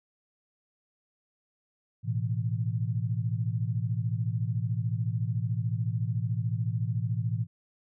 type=chord; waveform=sine; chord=A suspended second; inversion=none; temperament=just; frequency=110 / 123.75 / 165 Hz; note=A2 / B2 / E3; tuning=0 / +4 / +2 cents; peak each=-29 / -31 / -35 dBFS; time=2.03-7.47 s; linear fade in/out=50 ms; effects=none